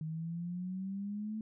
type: exponential sweep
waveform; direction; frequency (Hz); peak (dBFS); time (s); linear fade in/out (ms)
sine; up; 155.56 to 220; -36; 0.01-1.41; 2
effects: none